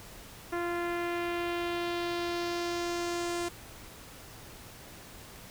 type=tone with low-pass filter sweep; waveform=sawtooth; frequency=346.2 Hz; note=F4; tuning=15 cents flat; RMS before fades=-33 dBFS; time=0.52-3.49 s; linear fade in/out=10 ms; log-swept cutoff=1700 to 8700 Hz; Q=1.6; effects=added 110 Hz sine -59 dBFS peak until 5.5 s + pink hiss -49 dBFS RMS until 5.5 s